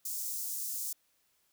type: high-pass noise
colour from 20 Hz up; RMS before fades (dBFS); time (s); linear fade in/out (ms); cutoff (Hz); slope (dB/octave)
white; -37; 0.05-0.93; 5; 5800; 24
effects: white hiss -73 dBFS RMS until 1.52 s